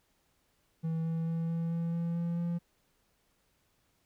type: tone with pitch steps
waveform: triangle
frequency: 162.6 / 163.83 / 165.06 / 166.3 / 167.56 / 168.82 / 170.09 / 171.38 Hz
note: E3 / E3 / E3 / E3 / E3 / E3 / F3 / F3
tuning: -23 / -10 / +3 / +16 / +29 / +42 / -45 / -32 cents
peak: -28 dBFS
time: 0.83-2.59 s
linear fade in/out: 20 ms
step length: 220 ms
effects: pink hiss -73 dBFS RMS until 4.05 s